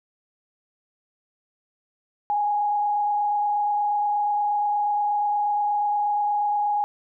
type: tone with frequency modulation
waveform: sine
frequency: 828 Hz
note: G#5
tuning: 5 cents flat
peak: -20 dBFS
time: 2.3-6.84 s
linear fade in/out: 0 ms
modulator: 28.4 Hz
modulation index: 0.51
effects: none